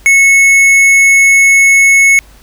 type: tone with hard clipping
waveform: triangle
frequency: 2198 Hz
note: C#7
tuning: 15 cents flat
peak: -5 dBFS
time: 0.06-2.19 s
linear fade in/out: 0 ms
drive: 13 dB
effects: added 50 Hz sine -39 dBFS peak until 2.42 s + pink hiss -43 dBFS RMS until 2.42 s